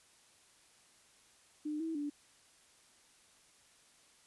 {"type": "tone with pitch steps", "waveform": "sine", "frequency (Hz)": [301.4, 324.2, 291.2], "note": ["D4", "E4", "D4"], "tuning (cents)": [45, -29, -15], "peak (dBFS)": -35, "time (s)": [1.65, 2.1], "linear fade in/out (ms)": 10, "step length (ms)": 150, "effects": ["white hiss -65 dBFS RMS until 4.26 s", "resampled to 24000 Hz"]}